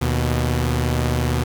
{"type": "tone pair together", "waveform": "sawtooth", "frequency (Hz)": [76.8, 122.59], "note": ["D#2", "B2"], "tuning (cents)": [-22, -12], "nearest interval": "minor sixth", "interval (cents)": 810, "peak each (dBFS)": -17, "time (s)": [0.01, 1.44], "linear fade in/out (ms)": 10, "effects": ["7-bit"]}